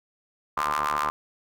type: ring-modulated tone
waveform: sawtooth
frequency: 74.4 Hz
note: D2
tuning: 23 cents sharp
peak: -17 dBFS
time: 0.57-1.1 s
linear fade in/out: 0 ms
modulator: 1120 Hz
effects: none